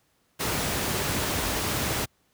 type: noise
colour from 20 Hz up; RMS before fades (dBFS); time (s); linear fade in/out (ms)
pink; -27; 0.39-2.06; 20
effects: pink hiss -68 dBFS RMS until 2.33 s + high-pass 60 Hz 12 dB/octave